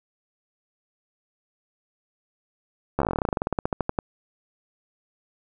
slowing click train, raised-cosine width 1 ms, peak -9 dBFS, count 25, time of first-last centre 2.99-3.988 s, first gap 13 ms, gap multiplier 1.09, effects none

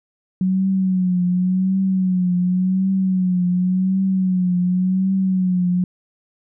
sine tone with vibrato, 185 Hz, F#3, in tune, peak -15 dBFS, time 0.41-5.84 s, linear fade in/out 2 ms, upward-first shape triangle, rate 0.9 Hz, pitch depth 69 cents each way, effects none

